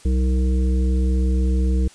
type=harmonic tone with a mistuned harmonic; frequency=63.4 Hz; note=B1; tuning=46 cents sharp; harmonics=1 / 3 / 5 / 7; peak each=-16 / -26 / -30 / -33 dBFS; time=0.05-1.88 s; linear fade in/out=5 ms; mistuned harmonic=7; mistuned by=+54 cents; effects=white hiss -48 dBFS RMS until 1.94 s + resampled to 22050 Hz